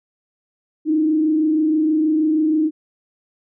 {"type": "tone with frequency modulation", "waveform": "sine", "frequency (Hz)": 311.1, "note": "D#4", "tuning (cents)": 0, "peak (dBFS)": -14, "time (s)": [0.85, 2.71], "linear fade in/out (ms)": 50, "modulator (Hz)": 26.3, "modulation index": 0.45, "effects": []}